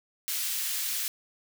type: high-pass noise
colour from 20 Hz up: white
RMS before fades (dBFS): -31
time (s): 0.28-1.08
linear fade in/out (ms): 0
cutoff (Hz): 2100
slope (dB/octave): 12
effects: none

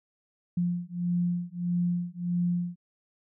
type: beating tone pair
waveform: sine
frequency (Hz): 174.61 / 176.21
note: F3 / F3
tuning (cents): 0 / +16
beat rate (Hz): 1.6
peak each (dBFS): -29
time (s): 0.57-2.76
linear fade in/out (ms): 5
effects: none

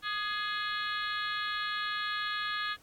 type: harmonic tone with a mistuned harmonic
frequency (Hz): 420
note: G#4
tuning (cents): +19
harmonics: 3 / 4 / 5 / 6 / 7 / 8 / 9 / 10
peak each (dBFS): -36 / -35 / -45 / -45 / -47 / -40 / -44 / -43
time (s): 0.02-2.77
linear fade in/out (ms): 50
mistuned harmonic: 3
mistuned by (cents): -36
effects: pink hiss -62 dBFS RMS until 2.82 s + AAC 64 kbps

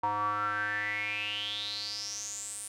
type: tone with band-pass filter sweep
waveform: square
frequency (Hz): 103.83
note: G#2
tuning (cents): 0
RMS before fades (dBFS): -34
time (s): 0.03-2.68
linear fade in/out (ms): 5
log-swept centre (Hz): 940 to 9300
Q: 9.4
effects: none

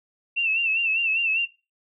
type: tone with vibrato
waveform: sine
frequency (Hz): 2680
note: E7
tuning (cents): +28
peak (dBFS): -20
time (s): 0.36-1.46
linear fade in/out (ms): 20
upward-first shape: sine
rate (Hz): 5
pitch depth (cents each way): 70
effects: noise-tail reverb RT60 0.3 s tail -21 dB re dry

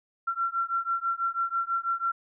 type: beating tone pair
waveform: sine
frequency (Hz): 1359 / 1365.1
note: F6 / F6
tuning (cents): -48 / -40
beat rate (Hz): 6.1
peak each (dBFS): -29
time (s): 0.27-2.12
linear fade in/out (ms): 10
effects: none

